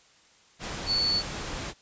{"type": "tone in noise", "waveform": "sine", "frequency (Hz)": 4449, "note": "C#8", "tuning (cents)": 5, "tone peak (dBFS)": -23, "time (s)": [0.86, 1.23], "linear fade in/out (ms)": 50, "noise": "pink", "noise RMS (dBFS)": -35, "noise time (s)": [0.59, 1.74], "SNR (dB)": 9, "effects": ["white hiss -59 dBFS RMS until 1.81 s", "resampled to 16000 Hz"]}